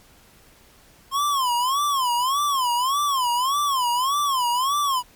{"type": "tone with vibrato", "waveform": "square", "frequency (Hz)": 1057, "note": "C6", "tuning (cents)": 17, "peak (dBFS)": -20, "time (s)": [1.11, 5.03], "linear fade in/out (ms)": 50, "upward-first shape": "sine", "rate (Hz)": 1.7, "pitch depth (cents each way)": 180, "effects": ["pink hiss -53 dBFS RMS until 5.15 s", "MP3 96 kbps"]}